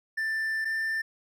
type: tone pair in turn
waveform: triangle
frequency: 1774 / 1784.3 Hz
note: A6 / A6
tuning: +14 / +24 cents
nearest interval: unison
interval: 10 cents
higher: second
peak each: -25 dBFS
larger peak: neither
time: 0.17-0.65 / 0.65-1.02 s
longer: first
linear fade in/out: 10 ms
effects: none